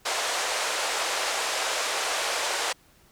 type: band-pass noise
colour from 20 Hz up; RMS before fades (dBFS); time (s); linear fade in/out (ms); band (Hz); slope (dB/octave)
pink; -28; 0.05-2.73; 10; 520 to 8900; 24
effects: pink hiss -59 dBFS RMS until 3.11 s